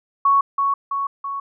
sine tone with echo, 1111 Hz, C#6, 4 cents sharp, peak -12 dBFS, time 0.25-0.41 s, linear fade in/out 5 ms, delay 330 ms, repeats 3, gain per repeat -4 dB, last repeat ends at 1.4 s, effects none

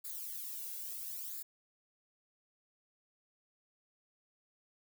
violet noise with flanger, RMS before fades -43 dBFS, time 0.04-1.43 s, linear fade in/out 10 ms, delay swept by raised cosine 0.34 to 1.64 ms, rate 0.74 Hz, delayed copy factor -0.85, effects none

